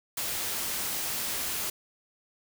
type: noise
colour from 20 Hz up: white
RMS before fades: -32 dBFS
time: 0.17-1.7 s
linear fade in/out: 5 ms
effects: none